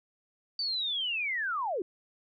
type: linear sweep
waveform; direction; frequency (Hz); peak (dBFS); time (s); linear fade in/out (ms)
sine; down; 4629 to 325; -29; 0.59-1.82; 2
effects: none